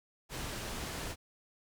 pink low-pass noise, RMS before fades -40 dBFS, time 0.29-1.16 s, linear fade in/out 50 ms, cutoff 11000 Hz, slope 12 dB/octave, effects none

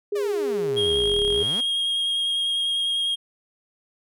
sine tone, 410 Hz, G#4, 22 cents flat, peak -22 dBFS, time 0.12-1.43 s, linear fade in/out 5 ms
sawtooth exponential two-way sweep, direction down then up, 622.3 to 31.34 to 272.3 Hz, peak -28 dBFS, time 0.15-1.61 s, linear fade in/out 10 ms, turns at 1.25 s
triangle tone with vibrato, 3253 Hz, G#7, 37 cents flat, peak -20 dBFS, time 0.76-3.16 s, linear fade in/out 20 ms, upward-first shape square, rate 10 Hz, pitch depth 8 cents each way
effects none

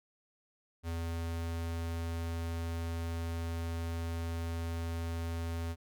square tone, 83.4 Hz, E2, 21 cents sharp, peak -35 dBFS, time 0.83-5.76 s, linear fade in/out 50 ms, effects none

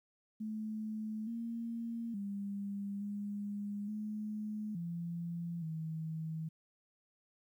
sine tone with pitch steps, 216.4 / 231.3 / 200.3 / 204.2 / 212.5 / 170.4 / 159.7 Hz, A3 / A#3 / G3 / G#3 / G#3 / F3 / D#3, -29 / -13 / +38 / -29 / +40 / -42 / +45 cents, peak -37 dBFS, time 0.4-6.49 s, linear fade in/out 10 ms, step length 870 ms, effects 12-bit

